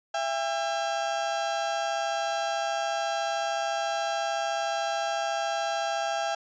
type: tone pair together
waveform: 35% pulse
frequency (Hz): 670.2 / 804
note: E5 / G5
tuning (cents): +29 / +44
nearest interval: minor third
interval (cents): 315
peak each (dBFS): -28 / -28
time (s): 0.14-6.35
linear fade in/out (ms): 5
effects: resampled to 16000 Hz